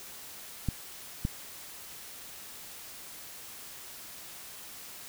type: clicks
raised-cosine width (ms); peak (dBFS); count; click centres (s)
5; -16; 2; 0.687 / 1.251
effects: white hiss -46 dBFS RMS until 5.08 s